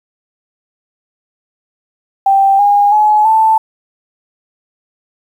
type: tone with pitch steps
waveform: sine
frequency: 784 / 815.4 / 848.1 / 882 Hz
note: G5 / G#5 / G#5 / A5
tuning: 0 / -32 / +36 / +4 cents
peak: -6 dBFS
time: 2.26-3.58 s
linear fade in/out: 5 ms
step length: 330 ms
effects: 7-bit